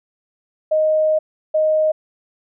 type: tone pair in turn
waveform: sine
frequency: 622.3 / 622.3 Hz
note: D#5 / D#5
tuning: 0 / 0 cents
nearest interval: unison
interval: 0 cents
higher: neither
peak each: -13 dBFS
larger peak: neither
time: 0.71-1.19 / 1.54-1.92 s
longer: first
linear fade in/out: 10 ms
effects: none